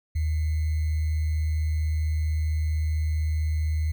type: tone with sample-and-hold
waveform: sine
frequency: 77.8 Hz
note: D#2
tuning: in tune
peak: -22 dBFS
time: 0.15-3.92 s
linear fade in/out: 10 ms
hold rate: 2100 Hz
effects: none